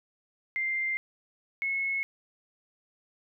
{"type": "tone pair in turn", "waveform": "sine", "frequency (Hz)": [2095, 2185], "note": ["C7", "C#7"], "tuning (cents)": [2, -26], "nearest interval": "minor second", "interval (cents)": 72, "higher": "second", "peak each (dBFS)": -27, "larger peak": "neither", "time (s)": [[0.56, 0.97], [1.62, 2.03]], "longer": "neither", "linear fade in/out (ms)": 0, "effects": []}